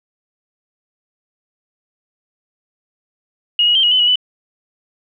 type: tone with pitch steps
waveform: sine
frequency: 2878 / 2903 / 3141 / 2901 / 3028 / 2913 / 2988 Hz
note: F#7 / F#7 / G7 / F#7 / F#7 / F#7 / F#7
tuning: -49 / -34 / +3 / -35 / +39 / -28 / +16 cents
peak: -10 dBFS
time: 3.59-4.157 s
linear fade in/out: 2 ms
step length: 81 ms
effects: none